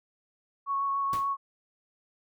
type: tone with vibrato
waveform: sine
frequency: 1107 Hz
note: C#6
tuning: 3 cents flat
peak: -26 dBFS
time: 0.66-1.37 s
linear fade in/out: 50 ms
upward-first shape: sine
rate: 6.9 Hz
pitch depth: 11 cents each way
type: noise with exponential decay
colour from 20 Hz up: pink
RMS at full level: -37 dBFS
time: 1.13-1.33 s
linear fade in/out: 1 ms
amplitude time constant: 43 ms
effects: none